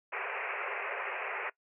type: band-pass noise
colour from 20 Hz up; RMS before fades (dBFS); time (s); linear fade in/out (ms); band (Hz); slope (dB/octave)
white; -37; 0.12-1.5; 10; 380 to 2600; 96
effects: noise-tail reverb RT60 0.1 s tail -20 dB re dry